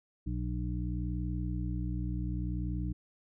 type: harmonic tone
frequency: 60.6 Hz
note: B1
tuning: 32 cents flat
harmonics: 1 / 2 / 3 / 5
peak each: -34 / -37 / -39 / -41 dBFS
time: 0.26-2.93 s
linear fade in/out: 10 ms
effects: none